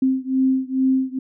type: beating tone pair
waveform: sine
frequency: 261.6 / 263.9 Hz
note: C4 / C4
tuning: 0 / +15 cents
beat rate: 2.3 Hz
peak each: -19 / -20 dBFS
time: 0.02-1.19 s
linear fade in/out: 5 ms
effects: none